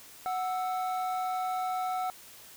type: tone pair together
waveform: triangle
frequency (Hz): 740 / 1318.5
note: F#5 / E6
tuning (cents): 0 / 0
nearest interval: minor seventh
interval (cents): 1000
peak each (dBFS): -28 / -35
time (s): 0.26-2.1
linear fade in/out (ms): 0
effects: white hiss -51 dBFS RMS until 2.56 s